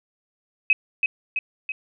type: tone with echo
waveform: sine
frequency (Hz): 2546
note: D#7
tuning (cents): +39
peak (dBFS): -13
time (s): 0.7-0.73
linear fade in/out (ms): 2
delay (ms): 330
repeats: 3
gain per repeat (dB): -4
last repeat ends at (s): 1.72
effects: none

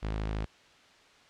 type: tone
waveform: sawtooth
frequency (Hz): 53.2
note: G#1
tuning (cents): +42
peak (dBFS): -27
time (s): 0.02-0.46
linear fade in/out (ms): 20
effects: white hiss -58 dBFS RMS until 1.29 s + low-pass 4000 Hz 12 dB/octave

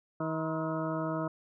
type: harmonic tone with a mistuned harmonic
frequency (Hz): 159.6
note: D#3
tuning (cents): +44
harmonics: 1 / 2 / 3 / 4 / 6 / 7 / 8 / 9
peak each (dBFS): -36 / -35 / -43 / -36 / -42 / -44 / -40 / -48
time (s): 0.2-1.28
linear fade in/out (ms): 5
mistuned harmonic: 7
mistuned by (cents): -88
effects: none

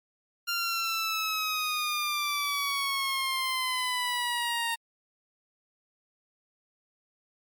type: exponential sweep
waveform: 15% pulse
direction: down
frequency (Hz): 1396.9 to 922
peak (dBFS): -21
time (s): 0.47-4.76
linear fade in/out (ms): 20
effects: MP3 96 kbps

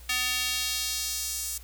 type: tone with high-pass filter sweep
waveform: square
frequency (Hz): 250.8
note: B3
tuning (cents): +27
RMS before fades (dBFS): -30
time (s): 0.09-1.58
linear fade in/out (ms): 5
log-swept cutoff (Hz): 2300 to 7700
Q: 1.2
effects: added 60 Hz sine -45 dBFS peak until 1.63 s + white hiss -53 dBFS RMS until 1.63 s

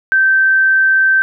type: tone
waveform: sine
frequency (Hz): 1554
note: G6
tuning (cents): -16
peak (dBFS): -8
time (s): 0.12-1.22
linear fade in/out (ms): 0
effects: none

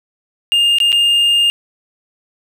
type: tone with dropouts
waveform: triangle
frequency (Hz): 2818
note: F7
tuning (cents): +15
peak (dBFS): -8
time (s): 0.52-1.5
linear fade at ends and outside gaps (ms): 0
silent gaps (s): 0.785-0.802 / 0.92-0.927
effects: none

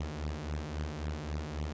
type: beating tone pair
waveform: sawtooth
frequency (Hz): 73.42 / 77.12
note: D2 / D#2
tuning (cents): 0 / -15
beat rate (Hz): 3.7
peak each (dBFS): -34 / -34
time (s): 0-1.73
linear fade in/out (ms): 5
effects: resampled to 16000 Hz

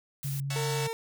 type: noise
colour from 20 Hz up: blue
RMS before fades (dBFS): -40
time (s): 0.23-0.4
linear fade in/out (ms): 0
type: tone with vibrato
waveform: sine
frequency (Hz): 138.59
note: C#3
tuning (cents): 0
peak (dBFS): -30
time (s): 0.24-0.88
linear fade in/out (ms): 10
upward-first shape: sine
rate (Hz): 9.8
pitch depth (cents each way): 11
type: chord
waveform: 5% pulse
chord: F# minor seventh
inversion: second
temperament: equal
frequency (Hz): 554.4 / 659.3 / 740 / 880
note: C#5 / E5 / F#5 / A5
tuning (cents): 0 / 0 / 0 / 0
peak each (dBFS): -29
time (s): 0.5-0.87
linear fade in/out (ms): 5
type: tone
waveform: 30% pulse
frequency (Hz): 455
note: A#4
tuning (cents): -42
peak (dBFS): -29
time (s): 0.56-0.93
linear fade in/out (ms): 0
effects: none

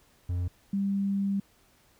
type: tone pair in turn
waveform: triangle / sine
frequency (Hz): 88.8 / 197.8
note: F2 / G3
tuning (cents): +29 / +16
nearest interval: octave + major second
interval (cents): 1387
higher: second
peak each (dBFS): -25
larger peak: neither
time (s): 0.29-0.48 / 0.73-1.4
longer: second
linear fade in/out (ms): 5
effects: pink hiss -63 dBFS RMS until 1.99 s

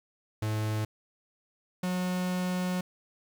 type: tone pair in turn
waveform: 45% pulse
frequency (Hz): 107.8 / 181.81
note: A2 / F#3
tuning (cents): -35 / -30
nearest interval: major sixth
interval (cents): 905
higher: second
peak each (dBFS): -28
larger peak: neither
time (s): 0.42-0.85 / 1.83-2.81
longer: second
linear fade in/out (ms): 5
effects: 10-bit

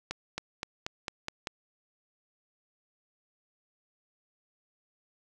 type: accelerating click train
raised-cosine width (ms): 0.2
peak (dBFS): -16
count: 7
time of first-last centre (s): 0.11-1.472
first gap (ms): 270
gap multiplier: 0.93
effects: none

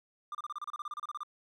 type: tone bursts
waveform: triangle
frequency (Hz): 1196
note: D6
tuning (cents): +31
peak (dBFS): -34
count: 16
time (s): 0.32-1.233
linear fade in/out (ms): 2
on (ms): 28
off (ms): 31
effects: none

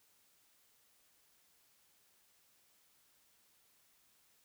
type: silence
effects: white hiss -71 dBFS RMS until 4.44 s

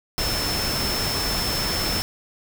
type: tone in noise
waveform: sine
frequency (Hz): 5300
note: E8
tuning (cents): +9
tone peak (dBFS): -26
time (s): 0.18-2.02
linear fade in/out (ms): 0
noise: pink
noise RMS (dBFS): -26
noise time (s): 0.18-2.02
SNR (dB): -3
effects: none

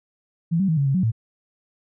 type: tone with pitch steps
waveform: sine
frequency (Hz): 166.7 / 193.7 / 159.8 / 140 / 136.2 / 184.9 / 112.6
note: E3 / G3 / D#3 / C#3 / C#3 / F#3 / A2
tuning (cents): +20 / -20 / +47 / +18 / -30 / -1 / +40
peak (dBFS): -17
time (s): 0.51-1.119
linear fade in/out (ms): 20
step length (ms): 87
effects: none

